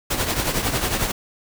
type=noise with tremolo; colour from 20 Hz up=pink; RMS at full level=-20 dBFS; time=0.1-1.12 s; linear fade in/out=10 ms; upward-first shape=triangle; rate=11 Hz; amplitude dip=65%; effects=none